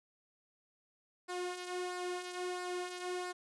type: tone with flanger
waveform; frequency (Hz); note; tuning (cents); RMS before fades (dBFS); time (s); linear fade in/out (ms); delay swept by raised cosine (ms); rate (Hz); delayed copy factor
sawtooth; 360; F#4; -47; -40; 1.28-3.33; 20; 0.31 to 2.91; 1.5; -0.5
effects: resampled to 24000 Hz